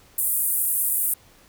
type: band-pass noise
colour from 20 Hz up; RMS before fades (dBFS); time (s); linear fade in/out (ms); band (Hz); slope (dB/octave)
white; -23; 0.18-1.14; 5; 8900 to 16000; 48
effects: pink hiss -54 dBFS RMS until 1.48 s